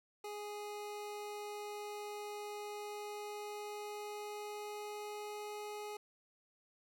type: tone with pitch glide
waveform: 25% pulse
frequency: 415.3 to 418.2 Hz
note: G#4 to G#4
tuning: 0 to +12 cents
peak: -39 dBFS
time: 0.24-5.97 s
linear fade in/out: 5 ms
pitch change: +12 cents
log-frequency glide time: 2.58-5.53 s
effects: none